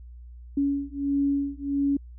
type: beating tone pair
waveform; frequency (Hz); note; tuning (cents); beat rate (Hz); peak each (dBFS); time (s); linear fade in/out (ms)
sine; 280 / 281.5; C#4 / C#4; +18 / +27; 1.5; -26; 0.57-1.97; 5
effects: added 60 Hz sine -41 dBFS peak until 2.18 s